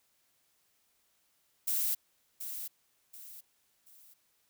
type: noise with echo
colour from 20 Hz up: violet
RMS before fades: -31 dBFS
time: 1.67-1.95 s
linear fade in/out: 10 ms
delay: 730 ms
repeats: 3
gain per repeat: -9 dB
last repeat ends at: 4.14 s
effects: white hiss -73 dBFS RMS until 4.49 s